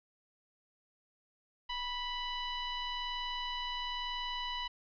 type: tone with frequency modulation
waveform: sine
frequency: 1975.5 Hz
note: B6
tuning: in tune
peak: -35 dBFS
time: 1.69-4.68 s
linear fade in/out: 10 ms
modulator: 998 Hz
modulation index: 1.8
effects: none